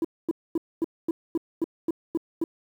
sine tone bursts, 329.6 Hz, E4, in tune, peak -19 dBFS, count 10, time 0.02-2.44 s, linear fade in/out 2 ms, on 26 ms, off 240 ms, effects tanh soft clip ceiling -20 dBFS + 9-bit

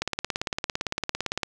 click train, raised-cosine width 0.2 ms, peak -9 dBFS, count 26, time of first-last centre 0.02-1.432 s, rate 17.7 Hz, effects none

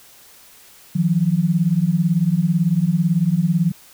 sine beating tone pair, 160 / 178 Hz, D#3 / F3, +49 / +33 cents, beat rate 18 Hz, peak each -18 / -17 dBFS, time 0.95-3.72 s, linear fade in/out 10 ms, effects white hiss -47 dBFS RMS until 3.93 s

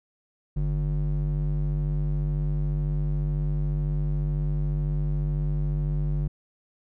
triangle ring-modulated tone, 98 Hz, G2, in tune, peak -18 dBFS, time 0.56-6.28 s, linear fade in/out 10 ms, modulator 51 Hz, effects none

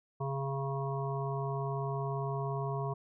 harmonic tone, 137.1 Hz, C#3, 19 cents flat, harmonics 1 / 3 / 5 / 7 / 8, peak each -34 / -39 / -41 / -42 / -43 dBFS, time 0.2-2.94 s, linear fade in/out 10 ms, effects none

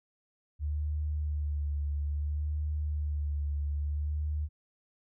sine tone with vibrato, 74 Hz, D2, 14 cents sharp, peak -29 dBFS, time 0.59-4.49 s, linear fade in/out 50 ms, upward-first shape sine, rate 0.59 Hz, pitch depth 34 cents each way, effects none

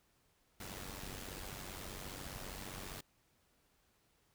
pink noise with amplitude modulation, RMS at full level -44 dBFS, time 0.6-3.01 s, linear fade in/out 5 ms, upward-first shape sine, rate 95 Hz, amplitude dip 65%, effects pink hiss -74 dBFS RMS until 4.34 s

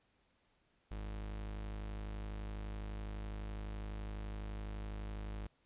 40% pulse tone, 51.91 Hz, G#1, in tune, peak -40 dBFS, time 0.91-5.47 s, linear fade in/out 5 ms, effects pink hiss -75 dBFS RMS until 5.65 s + resampled to 8000 Hz

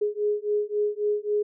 sine beating tone pair, 415.3 / 419 Hz, G#4 / G#4, 0 / +15 cents, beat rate 3.7 Hz, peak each -26 dBFS, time 0.01-1.43 s, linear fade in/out 10 ms, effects none

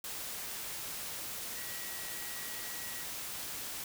sine tone in noise, 1918 Hz, A#6, 49 cents sharp, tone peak -49 dBFS, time 1.56-3.04 s, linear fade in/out 2 ms, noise white, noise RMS -41 dBFS, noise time 0.04-3.84 s, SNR -11 dB, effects none

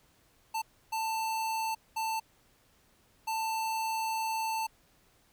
square tone bursts at uneven times, 889 Hz, A5, 18 cents sharp, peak -31 dBFS, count 4, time 0.54-0.62 / 0.92-1.75 / 1.96-2.2 / 3.27-4.67 s, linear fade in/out 10 ms, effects pink hiss -66 dBFS RMS until 5.32 s

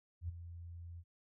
sine tone with ADSR envelope, 85.4 Hz, F2, 38 cents flat, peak -35 dBFS, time 0.21-1.04 s, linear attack 79 ms, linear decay 14 ms, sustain -11 dB, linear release 53 ms, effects none

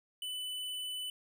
sine tone with hard clipping, 2994 Hz, F#7, 20 cents sharp, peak -38 dBFS, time 0.22-1.1 s, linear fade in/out 2 ms, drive 16 dB, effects none

